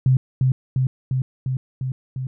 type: tone with echo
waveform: sine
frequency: 130 Hz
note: C3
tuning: 11 cents flat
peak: -12 dBFS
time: 0.06-0.17 s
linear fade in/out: 2 ms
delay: 350 ms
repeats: 6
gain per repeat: -2 dB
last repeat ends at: 2.27 s
effects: none